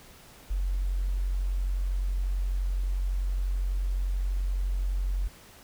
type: tone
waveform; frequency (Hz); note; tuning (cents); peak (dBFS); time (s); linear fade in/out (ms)
sine; 45.87; F#1; -14; -25; 0.5-5.28; 10
effects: pink hiss -52 dBFS RMS until 5.63 s